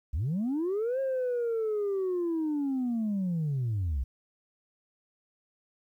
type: linear two-way sweep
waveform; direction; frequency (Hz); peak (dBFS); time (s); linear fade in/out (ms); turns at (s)
sine; up then down; 58.9 to 541 to 58.9; -25; 0.13-4.04; 10; 1
effects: tanh soft clip ceiling -25 dBFS + 11-bit